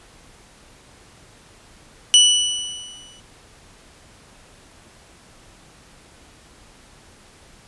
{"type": "tone with exponential decay", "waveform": "sawtooth", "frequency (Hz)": 2960, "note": "F#7", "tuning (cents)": 0, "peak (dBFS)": -4, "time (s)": [2.14, 3.2], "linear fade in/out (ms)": 0, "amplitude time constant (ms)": 230, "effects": ["pink hiss -49 dBFS RMS until 7.67 s", "resampled to 24000 Hz"]}